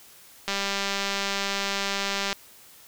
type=click train; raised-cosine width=0.2 ms; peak=-10 dBFS; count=367; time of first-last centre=0.48-2.328 s; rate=198 Hz; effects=white hiss -51 dBFS RMS until 2.87 s